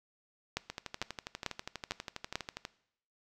two click trains, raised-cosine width 0.2 ms, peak -21 / -15 dBFS, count 25 / 5, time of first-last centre 0.7-2.651 / 0.57-2.356 s, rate 12.3 / 2.24 Hz, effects noise-tail reverb RT60 0.7 s tail -19 dB re dry

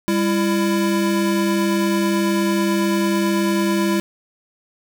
square tone pair together, 199.3 / 335.2 Hz, G3 / E4, +29 / +29 cents, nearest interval major sixth, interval 900 cents, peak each -20 dBFS, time 0.08-4 s, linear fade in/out 0 ms, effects none

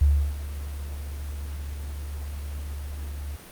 sine tone with ADSR envelope, 71.9 Hz, D2, 36 cents flat, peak -14 dBFS, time 0.01-3.37 s, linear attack 7 ms, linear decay 320 ms, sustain -16 dB, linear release 18 ms, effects pink hiss -45 dBFS RMS until 3.51 s + Opus 32 kbps

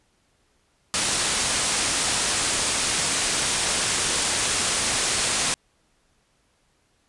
white low-pass noise, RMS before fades -24 dBFS, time 0.94-5.54 s, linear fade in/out 0 ms, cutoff 10000 Hz, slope 96 dB/octave, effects pink hiss -66 dBFS RMS until 7.08 s + resampled to 24000 Hz

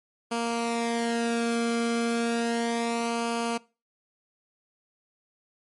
sawtooth tone with flanger, 233.1 Hz, A#3, in tune, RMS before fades -27 dBFS, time 0.31-3.58 s, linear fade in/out 10 ms, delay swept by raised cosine 0.53 to 1.1 ms, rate 0.33 Hz, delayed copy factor -0.7, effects noise-tail reverb RT60 0.3 s tail -21 dB re dry + MP3 48 kbps

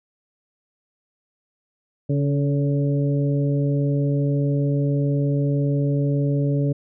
harmonic tone with a mistuned harmonic, 141.7 Hz, C#3, 38 cents sharp, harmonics 1 / 2 / 3 / 4, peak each -19 / -25 / -29 / -31 dBFS, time 2.09-6.73 s, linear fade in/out 10 ms, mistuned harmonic 3, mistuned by +26 cents, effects none

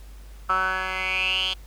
10% pulse tone with band-pass filter sweep, 187.2 Hz, F#3, 20 cents sharp, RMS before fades -25 dBFS, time 0.49-1.54 s, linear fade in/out 10 ms, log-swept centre 1300 to 3400 Hz, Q 8.1, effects added 50 Hz sine -40 dBFS peak until 1.66 s + pink hiss -54 dBFS RMS until 1.66 s

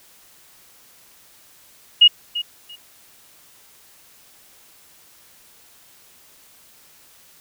sine tone with echo, 2874 Hz, F7, 49 cents sharp, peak -6 dBFS, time 2.01-2.08 s, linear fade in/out 10 ms, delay 340 ms, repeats 2, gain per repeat -15 dB, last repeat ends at 2.76 s, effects white hiss -51 dBFS RMS until 7.4 s

